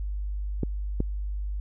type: clicks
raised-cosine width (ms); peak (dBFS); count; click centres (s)
3; -13; 2; 0.633 / 1.004
effects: added 50 Hz sine -28 dBFS peak until 1.6 s